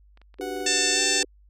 clicks, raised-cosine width 0.3 ms, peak -37 dBFS, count 7, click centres 0.174 / 0.216 / 0.342 / 0.386 / 0.566 / 0.605 / 0.733 s
sine chord, G major seventh, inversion second, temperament equal, 293.7 / 370 / 392 / 493.9 Hz, D4 / F#4 / G4 / B4, 0 / 0 / 0 / 0 cents, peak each -36 / -36 / -33 / -36 dBFS, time 0.39-1.25 s, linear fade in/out 10 ms
sawtooth tone with pitch glide, 739 to 777.1 Hz, F#5 to G5, -2 to -15 cents, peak -31 dBFS, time 0.41-1.23 s, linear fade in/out 0 ms, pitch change +87 cents, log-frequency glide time 0.93-1.01 s
harmonic tone, 892 Hz, A5, 23 cents sharp, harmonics 2 / 3 / 4 / 5 / 6 / 7 / 8 / 9, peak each -29 / -29 / -29 / -29 / -29 / -29 / -29 / -29 dBFS, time 0.66-1.23 s, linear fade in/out 5 ms
effects added 50 Hz sine -52 dBFS peak until 1.49 s

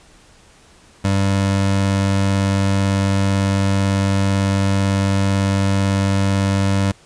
25% pulse tone, 98 Hz, G2, in tune, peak -11 dBFS, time 1.04-6.92 s, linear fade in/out 10 ms, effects pink hiss -49 dBFS RMS until 7.05 s + resampled to 22050 Hz

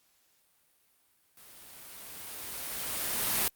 white noise with level ramp, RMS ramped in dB -54 to -27 dBFS, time 1.37-3.48 s, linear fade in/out 2 ms, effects white hiss -69 dBFS RMS until 3.55 s + Opus 48 kbps

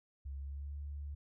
sine tone with pitch glide, 68.9 to 72.03 Hz, C#2 to D2, -10 to -33 cents, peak -40 dBFS, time 0.25-1.15 s, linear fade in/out 10 ms, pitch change +77 cents, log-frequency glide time 0.37-0.76 s, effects none

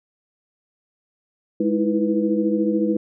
sine tone cluster, 207.8 / 319.3 / 333.1 / 492.1 Hz, G#3 / D#4 / E4 / B4, +1 / +45 / +18 / -6 cents, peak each -22 / -22 / -24 / -25 dBFS, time 1.6-2.97 s, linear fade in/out 5 ms, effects none

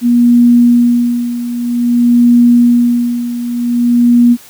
sine tone with tremolo, 240 Hz, B3, 49 cents flat, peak -3 dBFS, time 0.01-4.37 s, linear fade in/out 50 ms, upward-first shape sine, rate 0.52 Hz, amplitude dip 75%, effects white hiss -38 dBFS RMS until 4.49 s + high-pass 60 Hz 12 dB/octave

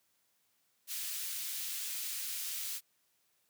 white high-pass noise, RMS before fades -39 dBFS, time 0.87-2.81 s, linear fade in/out 50 ms, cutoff 2400 Hz, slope 12 dB/octave, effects white hiss -75 dBFS RMS until 3.49 s + high-pass 80 Hz 12 dB/octave

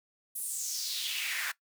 pink noise with high-pass filter sweep, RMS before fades -35 dBFS, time 0.35-1.52 s, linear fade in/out 10 ms, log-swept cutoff 11000 to 1500 Hz, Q 3.5, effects noise-tail reverb RT60 0.1 s tail -18 dB re dry

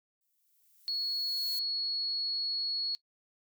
violet noise with exponential growth, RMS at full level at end -40 dBFS, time 0.21-1.59 s, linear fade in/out 2 ms, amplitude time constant 300 ms
sine tone, 4352 Hz, C#8, 33 cents flat, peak -30 dBFS, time 0.88-2.95 s, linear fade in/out 0 ms
effects noise-tail reverb RT60 0.1 s tail -20 dB re dry

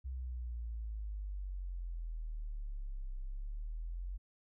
sine exponential two-way sweep, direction down then up, 65.41 to 32 to 46.91 Hz, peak -38 dBFS, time 0.04-4.18 s, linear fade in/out 20 ms, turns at 3.17 s, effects none

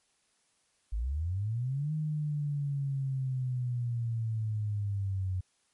sine linear two-way sweep, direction up then down, 48.99 to 155.56 to 91.5 Hz, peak -29 dBFS, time 0.92-5.41 s, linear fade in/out 10 ms, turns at 1.93 s, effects white hiss -72 dBFS RMS until 5.73 s + MP3 48 kbps

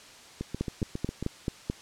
two click trains, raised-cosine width 3 ms, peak -19 / -15 dBFS, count 7 / 6, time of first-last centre 0.41-1.226 / 0.61-1.699 s, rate 7.35 / 4.59 Hz, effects white hiss -50 dBFS RMS until 1.81 s + low-pass 7000 Hz 12 dB/octave

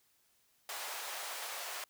pink high-pass noise, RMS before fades -42 dBFS, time 0.69-1.84 s, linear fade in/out 2 ms, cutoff 610 Hz, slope 24 dB/octave, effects white hiss -72 dBFS RMS until 1.89 s

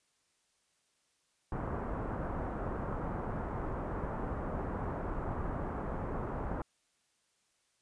pink low-pass noise, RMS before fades -37 dBFS, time 1.52-6.62 s, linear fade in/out 2 ms, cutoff 1300 Hz, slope 24 dB/octave, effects white hiss -75 dBFS RMS until 7.81 s + resampled to 22050 Hz

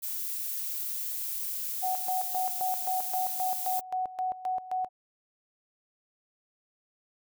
violet noise, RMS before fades -34 dBFS, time 0.02-3.81 s, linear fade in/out 20 ms
sine tone with tremolo, 743 Hz, F#5, 7 cents sharp, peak -27 dBFS, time 1.82-4.89 s, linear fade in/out 20 ms, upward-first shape square, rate 3.8 Hz, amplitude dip 80%
effects none

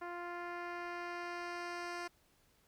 10% pulse tone with low-pass filter sweep, 349 Hz, F4, 1 cent flat, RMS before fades -43 dBFS, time 0.01-2.08 s, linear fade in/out 10 ms, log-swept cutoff 1500 to 7000 Hz, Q 0.77, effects pink hiss -71 dBFS RMS until 2.67 s

